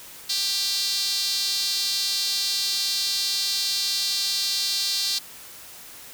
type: tone with high-pass filter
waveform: sawtooth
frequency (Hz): 394.2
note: G4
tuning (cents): +10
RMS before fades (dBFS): -25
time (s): 0.29-5.19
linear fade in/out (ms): 10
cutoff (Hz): 4300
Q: 4.3
effects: white hiss -43 dBFS RMS until 6.13 s